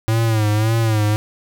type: tone with vibrato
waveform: square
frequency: 109.7 Hz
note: A2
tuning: 5 cents flat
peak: -15 dBFS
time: 0.08-1.16 s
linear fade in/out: 0 ms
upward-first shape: sine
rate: 1.8 Hz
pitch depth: 77 cents each way
effects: none